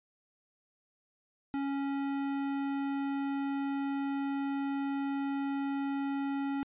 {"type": "tone with tanh clipping", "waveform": "sine", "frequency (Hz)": 277.2, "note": "C#4", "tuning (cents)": 0, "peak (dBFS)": -33, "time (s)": [1.54, 6.63], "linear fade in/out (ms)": 0, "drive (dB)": 17, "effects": ["resampled to 8000 Hz"]}